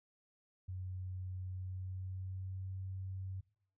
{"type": "tone with pitch glide", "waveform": "sine", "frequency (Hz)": [92.5, 94.72], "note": ["F#2", "F#2"], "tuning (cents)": [0, 41], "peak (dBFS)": -40, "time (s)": [0.68, 3.41], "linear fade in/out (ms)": 10, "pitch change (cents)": 41, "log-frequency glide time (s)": [1.46, 2.77], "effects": ["noise-tail reverb RT60 0.6 s tail -22 dB re dry"]}